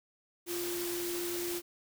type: tone in noise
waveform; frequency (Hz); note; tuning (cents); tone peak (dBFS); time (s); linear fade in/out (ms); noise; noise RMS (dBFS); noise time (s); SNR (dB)
sine; 348.6; F4; -3; -35; 0.46-1.62; 50; white; -39; 0.46-1.62; +1
effects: none